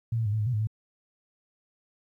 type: tone with pitch steps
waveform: sine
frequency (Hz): 115 / 113.2 / 102.7 / 109.4 / 105.1 / 125.4 / 106.3 / 109.4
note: A#2 / A2 / G#2 / A2 / G#2 / B2 / G#2 / A2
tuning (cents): -23 / +50 / -19 / -9 / +21 / +27 / +41 / -9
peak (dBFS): -24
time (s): 0.12-0.672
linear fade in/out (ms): 5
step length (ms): 69
effects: 11-bit